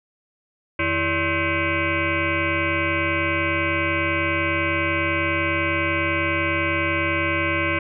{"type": "tone with frequency modulation", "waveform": "sine", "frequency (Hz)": 1307, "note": "E6", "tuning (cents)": -15, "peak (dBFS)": -19, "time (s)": [0.79, 7.79], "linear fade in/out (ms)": 5, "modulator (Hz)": 244, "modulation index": 5.2, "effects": []}